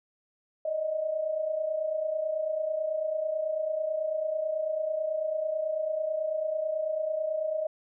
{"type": "tone pair together", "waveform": "sine", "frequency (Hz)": [599.9, 629], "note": ["D5", "D#5"], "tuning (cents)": [37, 19], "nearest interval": "minor second", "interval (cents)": 82, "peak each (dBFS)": [-34, -28], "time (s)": [0.65, 7.67], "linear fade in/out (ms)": 5, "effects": []}